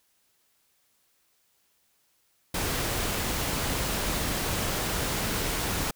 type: noise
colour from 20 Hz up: pink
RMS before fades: -29 dBFS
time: 2.54-5.91 s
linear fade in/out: 5 ms
effects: white hiss -69 dBFS RMS until 5.95 s